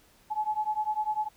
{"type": "beating tone pair", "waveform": "sine", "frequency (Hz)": [850, 860], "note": ["G#5", "A5"], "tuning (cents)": [40, -40], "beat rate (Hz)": 10, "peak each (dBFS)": -30, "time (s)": [0.3, 1.29], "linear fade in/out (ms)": 20, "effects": ["pink hiss -61 dBFS RMS until 1.36 s"]}